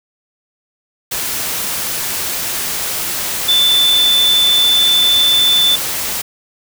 sine tone in noise, 3520 Hz, A7, in tune, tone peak -9 dBFS, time 3.48-5.76 s, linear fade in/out 10 ms, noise white, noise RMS -20 dBFS, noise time 1.11-6.22 s, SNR +8 dB, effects none

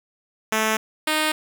5% pulse tone pair in turn, 218.7 / 309.3 Hz, A3 / D#4, -10 / -10 cents, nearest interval tritone, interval 600 cents, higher second, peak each -8 dBFS, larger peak neither, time 0.52-0.77 / 1.07-1.32 s, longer neither, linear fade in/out 5 ms, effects none

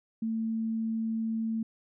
sine tone, 223.9 Hz, A3, 30 cents sharp, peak -28 dBFS, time 0.22-1.63 s, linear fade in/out 5 ms, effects none

